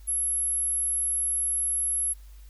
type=tone; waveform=sine; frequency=11175 Hz; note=F9; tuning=in tune; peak=-24 dBFS; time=0.07-2.14 s; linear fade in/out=20 ms; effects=added 50 Hz sine -44 dBFS peak until 2.49 s + white hiss -61 dBFS RMS until 2.49 s